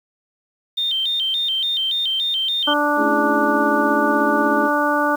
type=tone with vibrato; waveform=sine; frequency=3377 Hz; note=G#7; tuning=28 cents sharp; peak=-18 dBFS; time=0.77-2.74 s; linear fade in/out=10 ms; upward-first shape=square; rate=3.5 Hz; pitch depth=130 cents each way
type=harmonic tone; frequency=293.7 Hz; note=D4; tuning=in tune; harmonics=1 / 2 / 3 / 4 / 5; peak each=-22 / -22 / -22 / -22 / -22 dBFS; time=2.67-5.16 s; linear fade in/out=10 ms
type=chord; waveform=sine; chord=A major seventh; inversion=none; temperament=equal; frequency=220 / 277.2 / 329.6 / 415.3 Hz; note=A3 / C#4 / E4 / G#4; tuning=0 / 0 / 0 / 0 cents; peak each=-26 dBFS; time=2.96-4.7 s; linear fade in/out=50 ms
effects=7-bit